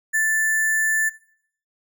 sine tone with sample-and-hold, 1760 Hz, A6, in tune, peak -17 dBFS, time 0.13-1.1 s, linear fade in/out 20 ms, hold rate 8820 Hz, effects noise-tail reverb RT60 0.6 s tail -18 dB re dry

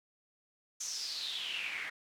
pink noise with band-pass filter sweep, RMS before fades -39 dBFS, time 0.8-1.9 s, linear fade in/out 10 ms, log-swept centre 6500 to 1900 Hz, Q 6.7, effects none

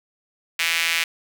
sawtooth tone with high-pass filter, 166.4 Hz, E3, 17 cents sharp, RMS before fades -22 dBFS, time 0.59-1.04 s, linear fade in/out 5 ms, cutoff 2300 Hz, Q 2.6, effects none

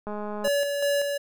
click train, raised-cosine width 1 ms, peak -21 dBFS, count 86, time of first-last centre 0.07-0.477 s, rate 209 Hz
square tone with tremolo, 570 Hz, C#5, 48 cents sharp, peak -22 dBFS, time 0.44-1.18 s, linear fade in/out 10 ms, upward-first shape square, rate 2.6 Hz, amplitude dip 40%
effects none

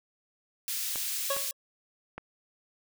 white high-pass noise, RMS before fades -33 dBFS, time 0.68-1.51 s, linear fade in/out 0 ms, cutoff 2700 Hz, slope 12 dB/octave
clicks, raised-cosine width 0.5 ms, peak -23 dBFS, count 3, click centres 0.958 / 1.366 / 2.18 s
25% pulse tone with exponential decay, 554.4 Hz, C#5, in tune, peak -22 dBFS, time 1.3-1.53 s, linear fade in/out 5 ms, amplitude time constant 49 ms
effects none

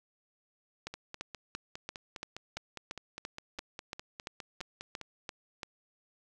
two click trains, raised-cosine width 0.2 ms, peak -21 / -24 dBFS, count 15 / 21, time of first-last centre 0.87-5.632 / 0.94-5.013 s, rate 2.94 / 4.91 Hz, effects none

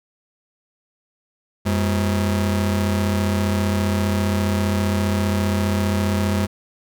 40% pulse ring-modulated tone, 146.83 Hz, D3, in tune, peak -14 dBFS, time 1.65-6.47 s, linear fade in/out 20 ms, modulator 55.9 Hz, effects none

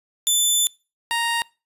15% pulse tone pair in turn, 3520 / 932.3 Hz, A7 / A#5, 0 / 0 cents, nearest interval octave + major seventh, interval 2300 cents, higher first, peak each -9 / -14 dBFS, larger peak first, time 0.27-0.67 / 1.11-1.42 s, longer first, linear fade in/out 0 ms, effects noise-tail reverb RT60 0.3 s tail -24 dB re dry + resampled to 32000 Hz

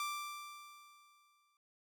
sawtooth tone with exponential decay, 1177 Hz, D6, 3 cents sharp, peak -32 dBFS, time 0-1.57 s, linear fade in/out 1 ms, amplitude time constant 340 ms, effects none

